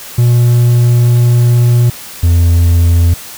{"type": "tone pair in turn", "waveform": "triangle", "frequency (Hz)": [120.4, 85.14], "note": ["B2", "F2"], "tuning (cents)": [-44, -44], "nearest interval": "tritone", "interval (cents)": 600, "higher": "first", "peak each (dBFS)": -3, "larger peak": "neither", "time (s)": [[0.18, 1.9], [2.23, 3.14]], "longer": "first", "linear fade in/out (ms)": 5, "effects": ["white hiss -29 dBFS RMS until 3.37 s"]}